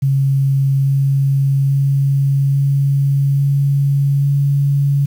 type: tone with pitch steps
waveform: sine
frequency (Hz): 136.7 / 137.49 / 138.29 / 139.09 / 139.9 / 140.71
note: C#3 / C#3 / C#3 / C#3 / C#3 / C#3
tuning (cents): -24 / -14 / -4 / +6 / +16 / +26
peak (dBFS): -11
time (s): 0.02-5.06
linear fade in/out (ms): 10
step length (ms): 840
effects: 7-bit